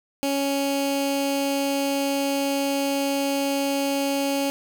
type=tone with notch filter; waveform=15% pulse; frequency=278 Hz; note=C#4; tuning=5 cents sharp; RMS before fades=-24 dBFS; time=0.23-4.5 s; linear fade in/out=0 ms; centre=1200 Hz; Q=1.1; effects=none